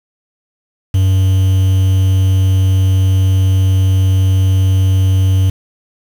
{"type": "tone with quantisation", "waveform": "triangle", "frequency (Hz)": 94.8, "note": "F#2", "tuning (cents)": 43, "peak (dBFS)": -6, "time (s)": [0.94, 5.5], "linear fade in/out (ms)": 5, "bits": 5, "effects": []}